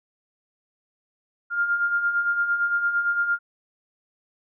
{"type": "beating tone pair", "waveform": "sine", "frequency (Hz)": [1396.9, 1405.7], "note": ["F6", "F6"], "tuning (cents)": [0, 11], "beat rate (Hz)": 8.8, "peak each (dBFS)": [-29, -21], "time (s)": [1.5, 3.39], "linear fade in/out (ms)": 50, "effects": []}